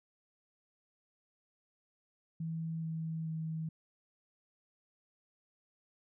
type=tone with pitch steps; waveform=sine; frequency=162.7 / 161.3 / 159.9 Hz; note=E3 / E3 / D#3; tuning=-22 / -37 / +48 cents; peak=-35 dBFS; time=2.4-3.69 s; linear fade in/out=5 ms; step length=430 ms; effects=none